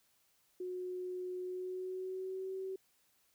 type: tone with pitch glide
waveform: sine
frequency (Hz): 364.6 to 380.5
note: F#4 to F#4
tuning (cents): -25 to +48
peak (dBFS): -38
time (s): 0.6-2.76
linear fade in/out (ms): 5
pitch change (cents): +73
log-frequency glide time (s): 1.41-2.54
effects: white hiss -73 dBFS RMS until 3.34 s